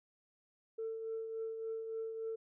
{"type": "tone with tremolo", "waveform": "sine", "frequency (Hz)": 447.7, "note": "A4", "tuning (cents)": 30, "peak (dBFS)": -35, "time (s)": [0.78, 2.36], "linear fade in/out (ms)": 10, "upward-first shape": "triangle", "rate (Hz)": 3.5, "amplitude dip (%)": 50, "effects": ["tanh soft clip ceiling -33 dBFS"]}